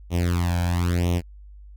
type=tone with flanger; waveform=sawtooth; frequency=87.31 Hz; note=F2; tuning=in tune; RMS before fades=-22 dBFS; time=0.1-1.22 s; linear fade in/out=50 ms; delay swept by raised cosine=0.32 to 1.27 ms; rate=1 Hz; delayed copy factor=+0.95; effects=added 50 Hz sine -41 dBFS peak until 1.76 s